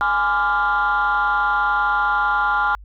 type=chord; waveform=sine; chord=D half-diminished seventh; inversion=second; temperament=equal with one note detuned; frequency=830.6 / 1022 / 1174.7 / 1396.9 Hz; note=Ab5 / C6 / D6 / F6; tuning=0 / -41 / 0 / 0 cents; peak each=-20 / -23 / -23 / -18 dBFS; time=0.01-2.75 s; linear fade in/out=0 ms; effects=tanh soft clip ceiling -11 dBFS + added 50 Hz sine -38 dBFS peak until 2.84 s